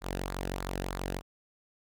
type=tone with flanger; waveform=sawtooth; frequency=46.25 Hz; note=F#1; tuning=in tune; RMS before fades=-36 dBFS; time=0.01-1.22 s; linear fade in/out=50 ms; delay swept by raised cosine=0.33 to 0.94 ms; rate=3.2 Hz; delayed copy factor=-0.6; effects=none